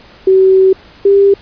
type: tone pair in turn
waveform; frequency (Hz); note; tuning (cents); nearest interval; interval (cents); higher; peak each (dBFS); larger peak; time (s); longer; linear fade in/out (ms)
sine; 380 / 397.3; F#4 / G4; +46 / +23; minor second; 77; second; -4; neither; 0.27-0.73 / 1.05-1.34; first; 5
effects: pink hiss -40 dBFS RMS until 1.41 s + resampled to 11025 Hz